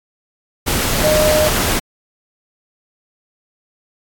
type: tone in noise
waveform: sine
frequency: 613 Hz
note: D#5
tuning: 26 cents flat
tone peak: -12 dBFS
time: 1.03-1.49 s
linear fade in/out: 20 ms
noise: pink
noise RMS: -17 dBFS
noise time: 0.66-1.8 s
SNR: +2 dB
effects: AAC 64 kbps